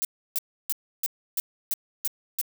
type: noise bursts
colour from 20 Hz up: violet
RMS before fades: -26 dBFS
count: 8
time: 0.02-2.414 s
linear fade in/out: 0 ms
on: 28 ms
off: 310 ms
effects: none